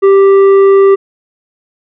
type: tone with tanh clipping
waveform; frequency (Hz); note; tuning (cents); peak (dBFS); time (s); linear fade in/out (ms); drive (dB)
triangle; 392; G4; 0; -4; 0.02-0.96; 20; 12
effects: none